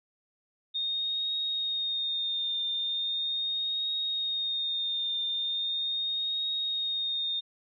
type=tone with vibrato; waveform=sine; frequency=3681 Hz; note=A#7; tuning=23 cents flat; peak=-28 dBFS; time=0.74-7.41 s; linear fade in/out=20 ms; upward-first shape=triangle; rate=0.39 Hz; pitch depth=34 cents each way; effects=none